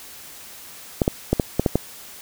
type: clicks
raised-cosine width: 2 ms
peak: -3 dBFS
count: 7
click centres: 1.018 / 1.079 / 1.33 / 1.398 / 1.596 / 1.662 / 1.756 s
effects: white hiss -41 dBFS RMS until 2.21 s